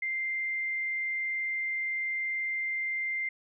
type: tone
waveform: sine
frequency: 2093 Hz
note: C7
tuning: in tune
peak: -29 dBFS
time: 0.02-3.29 s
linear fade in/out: 5 ms
effects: none